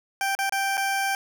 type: tone with dropouts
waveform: 20% pulse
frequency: 784 Hz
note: G5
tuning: in tune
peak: -18 dBFS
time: 0.21-1.15 s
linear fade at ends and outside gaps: 1 ms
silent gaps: 0.351-0.389 / 0.495-0.523 / 0.771-0.777 s
effects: 10-bit